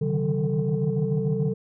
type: tone cluster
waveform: sine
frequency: 135.3 / 148.9 / 155.9 / 188.4 / 443.8 Hz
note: C#3 / D3 / D#3 / F#3 / A4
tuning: -42 / +24 / +4 / +32 / +15 cents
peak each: -27 dBFS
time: 0.01-1.54 s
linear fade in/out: 10 ms
effects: tanh soft clip ceiling -15 dBFS